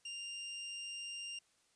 sawtooth tone, 2794 Hz, F7, in tune, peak -39 dBFS, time 0.05-1.39 s, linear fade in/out 5 ms, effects white hiss -73 dBFS RMS until 1.75 s + resampled to 22050 Hz

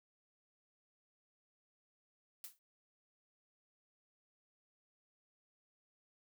blue noise with exponential decay, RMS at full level -44 dBFS, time 2.44-2.59 s, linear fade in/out 1 ms, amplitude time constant 31 ms, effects none

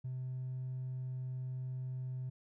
sine tone with hard clipping, 128.5 Hz, C3, 31 cents flat, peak -38 dBFS, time 0.04-2.3 s, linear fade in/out 10 ms, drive 1 dB, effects none

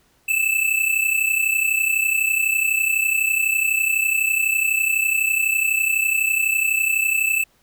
square tone pair together, 2617 / 2649 Hz, E7 / E7, -13 / +8 cents, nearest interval unison, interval 21 cents, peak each -21 dBFS, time 0.28-7.44 s, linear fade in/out 10 ms, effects pink hiss -60 dBFS RMS until 7.62 s

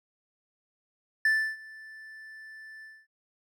triangle tone with ADSR envelope, 1760 Hz, A6, in tune, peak -18 dBFS, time 1.25-3.07 s, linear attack 3 ms, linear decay 310 ms, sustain -24 dB, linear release 240 ms, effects none

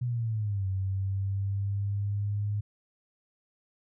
sine linear two-way sweep, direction down then up, 124.6 to 95.1 to 103.8 Hz, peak -27 dBFS, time 0.01-2.61 s, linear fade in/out 10 ms, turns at 0.67 s, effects none

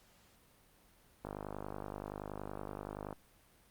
click train, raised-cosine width 1 ms, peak -27 dBFS, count 96, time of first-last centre 1.25-3.127 s, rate 50.6 Hz, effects pink hiss -66 dBFS RMS until 3.7 s + Opus 48 kbps

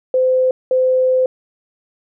sine tone bursts at uneven times, 514 Hz, C5, 31 cents flat, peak -11 dBFS, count 2, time 0.14-0.51 / 0.71-1.26 s, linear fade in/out 2 ms, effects none

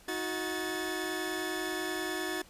sawtooth tone cluster, 316.1 / 366.2 / 1734 Hz, D#4 / F#4 / A6, +27 / -18 / -26 cents, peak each -34 / -32 / -34 dBFS, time 0.08-2.42 s, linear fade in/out 5 ms, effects pink hiss -57 dBFS RMS until 2.49 s + resampled to 32000 Hz

